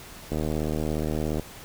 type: click train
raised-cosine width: 2 ms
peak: -15 dBFS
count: 84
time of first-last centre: 0.32-1.397 s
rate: 77.1 Hz
effects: pink hiss -44 dBFS RMS until 1.64 s